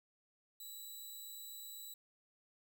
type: tone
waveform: 10% pulse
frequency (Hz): 3934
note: B7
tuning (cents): -7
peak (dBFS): -40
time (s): 0.6-1.94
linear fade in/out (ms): 5
effects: 13-bit